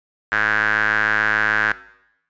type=tone with band-pass filter; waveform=square; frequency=53.4 Hz; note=G#1; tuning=49 cents sharp; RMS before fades=-19 dBFS; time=0.32-1.72 s; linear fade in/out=0 ms; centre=1600 Hz; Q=7.9; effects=noise-tail reverb RT60 0.8 s tail -17 dB re dry + resampled to 16000 Hz